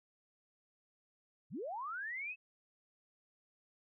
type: linear sweep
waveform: sine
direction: up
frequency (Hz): 98 to 2637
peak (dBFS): -39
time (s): 1.5-2.36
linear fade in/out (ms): 50
effects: none